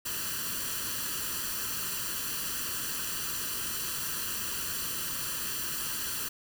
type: noise with comb filter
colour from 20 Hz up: white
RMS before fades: -34 dBFS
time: 0.05-6.29 s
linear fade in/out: 10 ms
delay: 0.68 ms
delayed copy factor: +0.75
effects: none